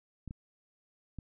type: clicks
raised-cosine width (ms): 5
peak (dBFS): -29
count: 3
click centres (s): 0.277 / 0.309 / 1.187
effects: none